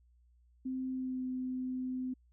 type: tone with pitch glide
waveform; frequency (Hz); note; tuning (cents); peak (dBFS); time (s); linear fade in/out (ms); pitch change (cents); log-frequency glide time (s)
sine; 259.6 to 255.9; C4 to C4; -13 to -38; -34; 0.65-2.14; 10; -25; 0.91-1.25
effects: added 60 Hz sine -63 dBFS peak until 2.32 s